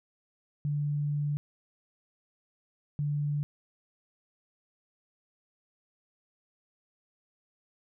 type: tone bursts at uneven times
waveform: sine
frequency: 146.3 Hz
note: D3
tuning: 6 cents flat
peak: -27 dBFS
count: 2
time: 0.65-1.37 / 2.99-3.43 s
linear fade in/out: 0 ms
effects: none